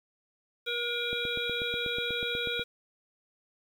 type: harmonic tone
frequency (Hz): 477.3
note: A#4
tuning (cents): +41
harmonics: 1 / 3 / 5 / 7 / 8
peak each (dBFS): -36 / -36 / -36 / -36 / -36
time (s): 0.66-2.64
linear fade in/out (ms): 20
type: click train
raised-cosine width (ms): 2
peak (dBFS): -26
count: 13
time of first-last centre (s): 1.13-2.595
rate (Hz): 8.19
effects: 9-bit